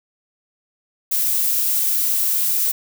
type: noise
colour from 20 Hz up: violet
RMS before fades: -19 dBFS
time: 1.11-2.72 s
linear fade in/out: 10 ms
effects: none

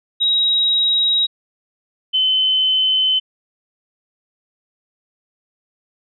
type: tone pair in turn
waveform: sine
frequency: 3820 / 3051 Hz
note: A#7 / G7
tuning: +42 / -48 cents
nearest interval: major third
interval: 390 cents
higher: first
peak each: -13 dBFS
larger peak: neither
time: 0.2-1.27 / 2.13-3.2 s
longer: neither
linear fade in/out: 20 ms
effects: none

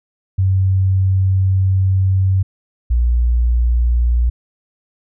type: tone pair in turn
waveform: sine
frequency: 95 / 59.54 Hz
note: F#2 / A#1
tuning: +46 / +37 cents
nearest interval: minor sixth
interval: 809 cents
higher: first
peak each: -11 dBFS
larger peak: neither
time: 0.38-2.43 / 2.9-4.3 s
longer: first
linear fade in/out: 10 ms
effects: none

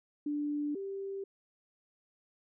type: tone pair in turn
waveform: sine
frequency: 293.7 / 392 Hz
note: D4 / G4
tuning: 0 / 0 cents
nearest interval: perfect fourth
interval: 500 cents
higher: second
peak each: -31 / -36 dBFS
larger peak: first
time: 0.26-0.75 / 0.75-1.24 s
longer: neither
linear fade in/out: 5 ms
effects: none

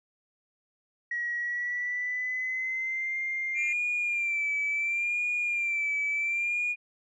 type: tone with pitch glide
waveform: sine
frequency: 1910 to 2107 Hz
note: A#6 to C7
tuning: +42 to +12 cents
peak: -28 dBFS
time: 1.11-3.73 s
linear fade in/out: 5 ms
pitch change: +170 cents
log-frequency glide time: 1.36-3.17 s
type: tone with vibrato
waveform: sine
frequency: 2368 Hz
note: D7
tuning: 14 cents sharp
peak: -25 dBFS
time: 3.54-6.76 s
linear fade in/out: 50 ms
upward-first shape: sine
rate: 0.71 Hz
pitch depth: 52 cents each way
effects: tanh soft clip ceiling -22 dBFS

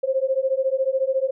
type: beating tone pair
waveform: sine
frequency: 523.3 / 537.3 Hz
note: C5 / C5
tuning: 0 / +46 cents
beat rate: 14 Hz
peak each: -22 dBFS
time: 0.03-1.31 s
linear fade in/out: 10 ms
effects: none

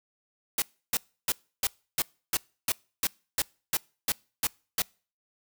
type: noise bursts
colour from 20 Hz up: white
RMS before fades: -26 dBFS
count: 13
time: 0.58-4.82 s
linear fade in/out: 2 ms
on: 40 ms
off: 310 ms
effects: noise-tail reverb RT60 0.4 s tail -26 dB re dry

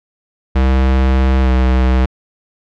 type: tone with pitch glide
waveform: square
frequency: 65.41 to 63.88 Hz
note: C2 to C2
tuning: 0 to -41 cents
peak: -10 dBFS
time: 0.55-2.06 s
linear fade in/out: 10 ms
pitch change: -41 cents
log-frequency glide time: 1.42-1.49 s
effects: low-pass 3000 Hz 12 dB/octave

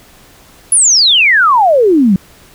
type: exponential sweep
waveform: sine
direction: down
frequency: 10650 to 178.2 Hz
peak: -5 dBFS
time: 0.72-2.16 s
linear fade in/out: 2 ms
effects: pink hiss -42 dBFS RMS until 2.54 s

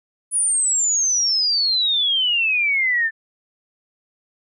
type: exponential sweep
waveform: sine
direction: down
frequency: 9956 to 1760 Hz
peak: -16 dBFS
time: 0.31-3.11 s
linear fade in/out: 50 ms
effects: none

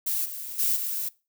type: noise with level steps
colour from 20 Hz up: violet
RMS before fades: -27 / -36 / -24 / -30 dBFS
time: 0.06-1.09 s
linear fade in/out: 10 ms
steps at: 0.24 / 0.58 / 0.75 s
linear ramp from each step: 20 ms
effects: noise-tail reverb RT60 0.3 s tail -22 dB re dry

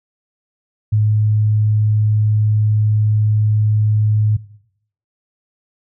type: tone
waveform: sine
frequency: 106.8 Hz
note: G#2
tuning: 49 cents sharp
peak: -11 dBFS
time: 0.92-4.37 s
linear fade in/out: 10 ms
effects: noise-tail reverb RT60 0.7 s tail -18 dB re dry

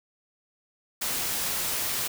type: noise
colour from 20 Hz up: white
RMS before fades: -29 dBFS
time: 1.01-2.08 s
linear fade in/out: 10 ms
effects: none

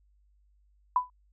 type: tone with exponential decay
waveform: sine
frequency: 997 Hz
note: B5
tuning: 16 cents sharp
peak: -17 dBFS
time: 0.96-1.1 s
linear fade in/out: 2 ms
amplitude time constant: 29 ms
effects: added 50 Hz sine -62 dBFS peak until 1.32 s

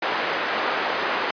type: band-pass noise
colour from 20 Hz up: white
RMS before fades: -25 dBFS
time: 0.02-1.31 s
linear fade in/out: 5 ms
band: 360 to 1700 Hz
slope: 12 dB/octave
effects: resampled to 11025 Hz

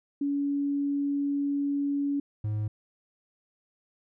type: tone pair in turn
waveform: sine / triangle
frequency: 283.3 / 106.46 Hz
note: C#4 / G#2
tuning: +38 / +43 cents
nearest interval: octave + perfect fourth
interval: 1695 cents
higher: first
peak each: -25 dBFS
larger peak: neither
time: 0.21-2.2 / 2.44-2.68 s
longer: first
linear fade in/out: 5 ms
effects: none

